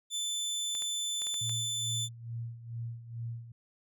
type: tone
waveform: 25% pulse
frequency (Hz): 3520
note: A7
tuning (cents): 0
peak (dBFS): -28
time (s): 0.1-2.09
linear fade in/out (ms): 50
type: clicks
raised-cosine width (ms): 0.2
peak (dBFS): -28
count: 6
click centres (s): 0.751 / 0.822 / 1.219 / 1.269 / 1.342 / 1.495
type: tone with tremolo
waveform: sine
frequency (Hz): 116.54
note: A#2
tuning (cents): 0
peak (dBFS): -34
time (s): 1.41-3.52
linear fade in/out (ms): 5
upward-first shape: sine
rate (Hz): 2.3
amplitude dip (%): 75
effects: none